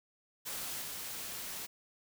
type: noise with level steps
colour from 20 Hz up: white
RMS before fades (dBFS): -40 / -42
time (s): 0.45-1.67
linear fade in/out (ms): 20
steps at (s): 0.81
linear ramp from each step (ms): 20
effects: none